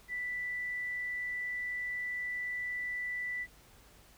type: tone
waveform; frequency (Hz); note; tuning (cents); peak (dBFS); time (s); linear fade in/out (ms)
sine; 1976; B6; 0; -34; 0.08-3.47; 50
effects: added 50 Hz sine -65 dBFS peak until 4.17 s + pink hiss -60 dBFS RMS until 4.17 s